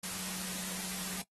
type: tone in noise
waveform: sine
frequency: 185 Hz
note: F#3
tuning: in tune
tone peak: -45 dBFS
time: 0.03-1.22 s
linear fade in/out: 5 ms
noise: white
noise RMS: -39 dBFS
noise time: 0.03-1.22 s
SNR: -9 dB
effects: noise-tail reverb RT60 0.1 s tail -20 dB re dry + AAC 32 kbps